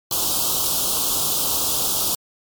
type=band-stop noise; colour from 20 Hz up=white; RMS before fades=-21 dBFS; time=0.11-2.15 s; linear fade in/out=2 ms; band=1300 to 3000 Hz; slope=48 dB/octave; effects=MP3 96 kbps